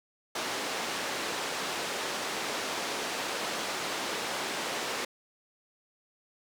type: band-pass noise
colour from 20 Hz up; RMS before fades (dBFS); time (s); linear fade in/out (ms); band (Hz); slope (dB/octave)
pink; -34; 0.35-5.05; 5; 370 to 6800; 12
effects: none